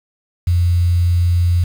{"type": "tone with quantisation", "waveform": "sine", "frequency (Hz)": 87.31, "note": "F2", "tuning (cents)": 0, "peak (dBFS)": -11, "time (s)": [0.47, 1.64], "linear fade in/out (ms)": 5, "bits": 6, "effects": []}